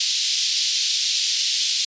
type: band-pass noise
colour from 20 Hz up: white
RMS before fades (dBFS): -22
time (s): 0-1.85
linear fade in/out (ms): 5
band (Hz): 3300 to 5500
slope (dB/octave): 24
effects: resampled to 16000 Hz